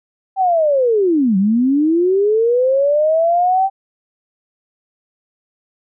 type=linear two-way sweep; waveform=sine; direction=down then up; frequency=784 to 185 to 784 Hz; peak=-11 dBFS; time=0.36-3.7 s; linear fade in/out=50 ms; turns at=1.37 s; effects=none